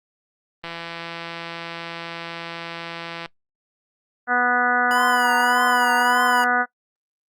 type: click train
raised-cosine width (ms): 0.3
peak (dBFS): -16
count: 441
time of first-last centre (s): 0.64-3.259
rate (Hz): 168
type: harmonic tone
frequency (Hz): 245.9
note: B3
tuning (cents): -7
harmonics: 1 / 2 / 3 / 4 / 5 / 6 / 7 / 8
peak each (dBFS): -30 / -30 / -22 / -31 / -25 / -20 / -26 / -32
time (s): 4.27-6.66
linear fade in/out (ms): 50
type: tone with vibrato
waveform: square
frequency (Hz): 981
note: B5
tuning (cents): -12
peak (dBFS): -23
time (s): 4.91-6.44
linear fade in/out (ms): 0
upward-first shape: triangle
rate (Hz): 1.7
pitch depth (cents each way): 93
effects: noise-tail reverb RT60 0.1 s tail -20 dB re dry + Opus 32 kbps